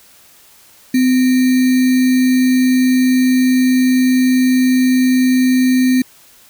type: tone with sample-and-hold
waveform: sine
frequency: 255.2 Hz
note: C4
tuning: 43 cents flat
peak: -9 dBFS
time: 0.94-6.02 s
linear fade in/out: 5 ms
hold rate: 2100 Hz
effects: white hiss -46 dBFS RMS until 6.49 s